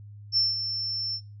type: tone with ADSR envelope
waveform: sine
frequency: 5370 Hz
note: E8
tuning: 31 cents sharp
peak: -18 dBFS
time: 0.32-1.21 s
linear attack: 51 ms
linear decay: 180 ms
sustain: -9 dB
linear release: 66 ms
effects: noise-tail reverb RT60 0.3 s tail -25 dB re dry + added 103 Hz sine -42 dBFS peak until 1.4 s